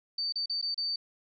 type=tone with dropouts; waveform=sine; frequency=4585 Hz; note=D8; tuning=42 cents flat; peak=-29 dBFS; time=0.18-0.96 s; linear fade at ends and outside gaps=5 ms; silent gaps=0.324-0.356 / 0.459-0.496 / 0.615-0.625 / 0.745-0.777 s; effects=none